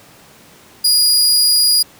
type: tone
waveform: sawtooth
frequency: 4882 Hz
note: D#8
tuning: 34 cents flat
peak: -7 dBFS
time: 0.84-1.83 s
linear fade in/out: 10 ms
effects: pink hiss -44 dBFS RMS until 1.99 s + high-pass 100 Hz 12 dB/octave